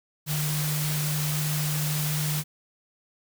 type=tone in noise; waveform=sine; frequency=150.8 Hz; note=D3; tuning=46 cents sharp; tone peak=-26 dBFS; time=0.26-2.44 s; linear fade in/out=50 ms; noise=white; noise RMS=-31 dBFS; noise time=0.26-2.44 s; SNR=+2 dB; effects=none